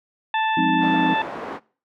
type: harmonic tone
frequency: 880 Hz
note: A5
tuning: in tune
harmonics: 1 / 2 / 3 / 4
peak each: -20 / -26 / -30 / -32 dBFS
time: 0.34-1.22 s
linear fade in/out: 2 ms
type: chord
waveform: sine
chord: F minor seventh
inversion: none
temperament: equal with one note detuned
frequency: 177.15 / 207.7 / 261.6 / 311.1 Hz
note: F3 / Ab3 / C4 / Eb4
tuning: +25 / 0 / 0 / 0 cents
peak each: -25 / -29 / -23 / -23 dBFS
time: 0.57-1.14 s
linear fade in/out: 5 ms
type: band-pass noise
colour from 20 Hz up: pink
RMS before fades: -32 dBFS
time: 0.79-1.6 s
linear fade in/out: 50 ms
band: 360 to 1200 Hz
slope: 12 dB/octave
effects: noise-tail reverb RT60 0.4 s tail -22 dB re dry